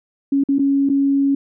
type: tone with dropouts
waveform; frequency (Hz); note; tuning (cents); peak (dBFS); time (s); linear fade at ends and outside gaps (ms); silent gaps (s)
sine; 277.2; C#4; 0; -13; 0.32-1.35; 5; 0.438-0.487 / 0.585-0.592 / 0.891-0.897
effects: none